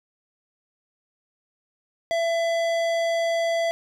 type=tone with tanh clipping; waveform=sine; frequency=669 Hz; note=E5; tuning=25 cents sharp; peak=-23 dBFS; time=2.11-3.71 s; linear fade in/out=0 ms; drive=17 dB; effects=none